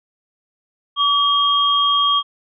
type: tone pair together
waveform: sine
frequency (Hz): 1144 / 3238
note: D6 / G#7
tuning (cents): -46 / -45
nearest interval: octave + tritone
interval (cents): 1801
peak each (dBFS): -16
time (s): 0.96-2.23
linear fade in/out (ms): 50
effects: none